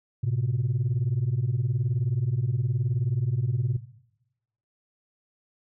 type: beating tone pair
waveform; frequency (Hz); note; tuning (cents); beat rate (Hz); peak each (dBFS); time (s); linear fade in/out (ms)
sine; 110.3 / 129.3; A2 / C3; +5 / -20; 19; -24; 0.23-3.77; 10
effects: noise-tail reverb RT60 0.9 s tail -17 dB re dry + tanh soft clip ceiling -19 dBFS